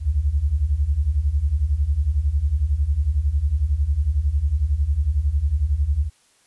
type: beating tone pair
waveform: sine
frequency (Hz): 65.41 / 76.41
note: C2 / D#2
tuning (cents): 0 / -31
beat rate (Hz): 11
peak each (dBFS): -22 / -19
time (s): 0-6.1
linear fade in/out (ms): 50
effects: white hiss -59 dBFS RMS until 6.46 s + resampled to 24000 Hz